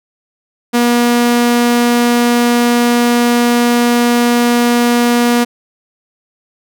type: tone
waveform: sawtooth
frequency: 239.7 Hz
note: A#3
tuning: 48 cents sharp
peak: -5 dBFS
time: 0.73-5.45 s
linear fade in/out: 20 ms
effects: none